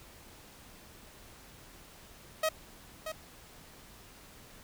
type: tone with echo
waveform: sawtooth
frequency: 632 Hz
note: D#5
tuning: 27 cents sharp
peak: -23 dBFS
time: 2.43-2.49 s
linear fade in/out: 5 ms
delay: 630 ms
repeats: 1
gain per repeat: -9 dB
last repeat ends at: 3.12 s
effects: pink hiss -54 dBFS RMS until 4.63 s